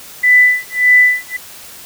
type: tone with tremolo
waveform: sine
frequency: 1991 Hz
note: B6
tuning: 14 cents sharp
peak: -4 dBFS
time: 0.23-1.37 s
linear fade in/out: 10 ms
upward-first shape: sine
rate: 1.7 Hz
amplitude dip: 100%
effects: white hiss -35 dBFS RMS until 1.85 s